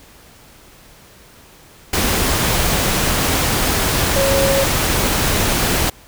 sine tone in noise, 547 Hz, C#5, 23 cents flat, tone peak -15 dBFS, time 4.16-4.64 s, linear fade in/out 5 ms, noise pink, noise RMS -17 dBFS, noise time 1.93-5.9 s, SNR -1 dB, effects pink hiss -45 dBFS RMS until 6.07 s

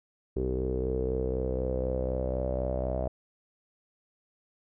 sawtooth tone with low-pass filter sweep, 64 Hz, C2, 38 cents flat, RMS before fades -30 dBFS, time 0.36-3.08 s, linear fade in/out 5 ms, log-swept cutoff 400 to 630 Hz, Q 8.7, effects none

